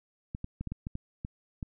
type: clicks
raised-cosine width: 5 ms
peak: -23 dBFS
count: 9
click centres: 0.349 / 0.444 / 0.61 / 0.673 / 0.72 / 0.869 / 0.954 / 1.249 / 1.628 s
effects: none